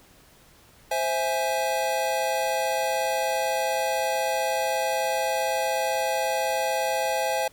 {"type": "chord", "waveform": "square", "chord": "C augmented", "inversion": "none", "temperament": "equal", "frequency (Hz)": [523.3, 659.3, 830.6], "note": ["C5", "E5", "G#5"], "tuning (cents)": [0, 0, 0], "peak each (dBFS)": [-29, -29, -28], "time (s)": [0.91, 7.48], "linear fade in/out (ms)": 5, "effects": ["pink hiss -55 dBFS RMS until 7.52 s"]}